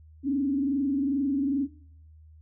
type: tone with frequency modulation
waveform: sine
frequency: 277.2 Hz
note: C#4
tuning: in tune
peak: -23 dBFS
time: 0.23-1.68 s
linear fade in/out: 50 ms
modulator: 22.4 Hz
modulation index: 0.81
effects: noise-tail reverb RT60 0.6 s tail -20 dB re dry + added 78 Hz sine -49 dBFS peak until 2.41 s